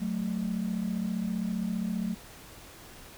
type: tone pair together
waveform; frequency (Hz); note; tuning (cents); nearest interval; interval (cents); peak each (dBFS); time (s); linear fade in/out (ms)
sine; 185.5 / 220.6; F#3 / A3; +5 / +5; minor third; 300; -30 / -30; 0-2.15; 20
effects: tanh soft clip ceiling -23 dBFS + pink hiss -49 dBFS RMS until 3.17 s